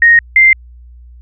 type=tone pair in turn; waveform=sine; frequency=1864.7 / 2089 Hz; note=A#6 / C7; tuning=0 / -3 cents; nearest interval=major second; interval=197 cents; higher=second; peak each=-3 dBFS; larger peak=neither; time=0.02-0.19 / 0.36-0.53 s; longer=neither; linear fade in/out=2 ms; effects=added 60 Hz sine -34 dBFS peak until 1.21 s